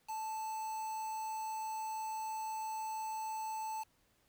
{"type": "tone with quantisation", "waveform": "triangle", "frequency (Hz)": 877, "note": "A5", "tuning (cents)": -6, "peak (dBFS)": -36, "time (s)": [0.08, 3.84], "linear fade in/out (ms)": 20, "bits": 8, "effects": ["pink hiss -73 dBFS RMS until 4.28 s"]}